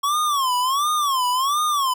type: tone with vibrato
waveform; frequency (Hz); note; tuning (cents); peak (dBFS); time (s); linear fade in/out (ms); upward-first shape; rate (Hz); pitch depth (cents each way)
square; 1100; C#6; -14; -19; 0.03-1.94; 10; sine; 1.4; 190
effects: none